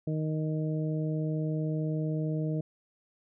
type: harmonic tone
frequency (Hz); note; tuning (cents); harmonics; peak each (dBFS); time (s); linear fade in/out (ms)
155.56; D#3; 0; 1 / 2 / 3 / 4; -29 / -35 / -39 / -41; 0.07-2.61; 5
effects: none